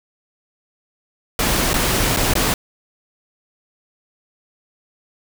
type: noise with dropouts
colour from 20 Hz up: pink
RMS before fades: -18 dBFS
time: 1.39-2.54 s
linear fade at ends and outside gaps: 2 ms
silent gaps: 1.733-1.74 / 2.164-2.17 / 2.337-2.353 s
effects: none